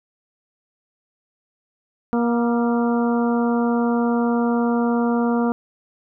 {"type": "harmonic tone with a mistuned harmonic", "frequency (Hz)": 236.7, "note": "A#3", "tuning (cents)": 27, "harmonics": [1, 2, 3, 4, 5, 6], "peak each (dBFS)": [-18, -24, -28, -30, -32, -34], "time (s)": [2.13, 5.52], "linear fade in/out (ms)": 0, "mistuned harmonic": 6, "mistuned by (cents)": -40, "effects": []}